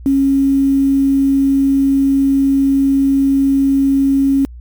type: tone with quantisation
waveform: sine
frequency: 273.6 Hz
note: C#4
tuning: 23 cents flat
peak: -9 dBFS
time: 0.06-4.45 s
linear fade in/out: 0 ms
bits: 6
effects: added 60 Hz sine -30 dBFS peak until 4.6 s + MP3 96 kbps